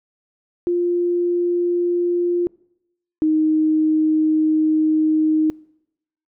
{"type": "tone pair in turn", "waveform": "sine", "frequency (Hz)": [350, 311.8], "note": ["F4", "D#4"], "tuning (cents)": [4, 4], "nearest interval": "major second", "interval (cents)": 200, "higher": "first", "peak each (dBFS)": [-16, -14], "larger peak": "second", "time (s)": [[0.67, 2.47], [3.22, 5.5]], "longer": "second", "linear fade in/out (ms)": 0, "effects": ["noise-tail reverb RT60 0.8 s tail -25 dB re dry"]}